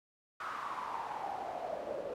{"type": "noise with band-pass filter sweep", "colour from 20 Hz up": "pink", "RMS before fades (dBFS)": -40, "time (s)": [0.4, 2.14], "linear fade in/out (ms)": 5, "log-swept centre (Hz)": [1300, 510], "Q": 5.6, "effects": []}